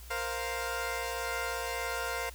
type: chord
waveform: 15% pulse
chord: Bb suspended second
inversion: none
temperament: equal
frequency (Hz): 466.2 / 523.3 / 698.5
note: Bb4 / C5 / F5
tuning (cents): 0 / 0 / 0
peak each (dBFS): -31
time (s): 0.1-2.3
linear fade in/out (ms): 10
effects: added 60 Hz sine -46 dBFS peak until 2.34 s + white hiss -53 dBFS RMS until 2.34 s